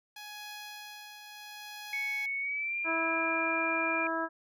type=tone with tremolo; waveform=10% pulse; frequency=836 Hz; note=G#5; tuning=11 cents sharp; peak=-33 dBFS; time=0.16-2.26 s; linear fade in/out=5 ms; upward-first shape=triangle; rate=0.72 Hz; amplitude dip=50%
type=tone with pitch glide; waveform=sine; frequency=2217 to 2390 Hz; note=C#7 to D7; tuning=0 to +30 cents; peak=-31 dBFS; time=1.93-4.07 s; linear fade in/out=2 ms; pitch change=+130 cents; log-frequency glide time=2.4-2.77 s
type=harmonic tone; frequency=327.1 Hz; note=E4; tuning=13 cents flat; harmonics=1 / 2 / 3 / 4 / 5; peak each=-36 / -36 / -36 / -36 / -36 dBFS; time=2.84-4.29 s; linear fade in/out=50 ms
effects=none